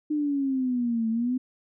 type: exponential two-way sweep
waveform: sine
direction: down then up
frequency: 304.8 to 221.9 to 258.8 Hz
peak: -23 dBFS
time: 0.1-1.38 s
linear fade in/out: 10 ms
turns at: 1.09 s
effects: none